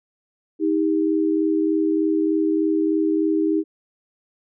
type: tone pair together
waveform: sine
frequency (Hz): 316.1 / 399.4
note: D#4 / G4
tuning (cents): +27 / +32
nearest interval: major third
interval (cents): 405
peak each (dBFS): -18 / -23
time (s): 0.59-3.64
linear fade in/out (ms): 50
effects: none